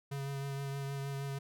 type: tone with vibrato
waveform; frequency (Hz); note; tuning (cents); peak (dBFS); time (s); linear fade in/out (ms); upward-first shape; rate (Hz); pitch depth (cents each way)
square; 138.59; C#3; 0; -37; 0.11-1.39; 10; triangle; 6.4; 21
effects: none